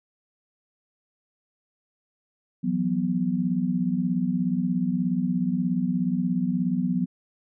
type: chord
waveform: sine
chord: E suspended second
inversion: none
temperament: equal with one note detuned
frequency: 168.18 / 185 / 246.9 Hz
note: E3 / F#3 / B3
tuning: +35 / 0 / 0 cents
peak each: -29 / -25 / -26 dBFS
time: 2.63-7.06 s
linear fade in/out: 20 ms
effects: none